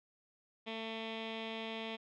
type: tone with low-pass filter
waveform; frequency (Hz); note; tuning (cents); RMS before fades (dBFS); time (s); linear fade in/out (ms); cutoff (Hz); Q
15% pulse; 223.5; A3; +27; -42; 0.66-1.97; 20; 3100; 9.3
effects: none